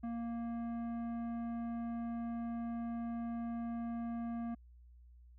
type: tone with tanh clipping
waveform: sine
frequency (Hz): 233.1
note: A#3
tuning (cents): 0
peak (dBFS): -39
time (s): 0.03-4.55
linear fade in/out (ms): 10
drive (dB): 12
effects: added 60 Hz sine -56 dBFS peak until 5.38 s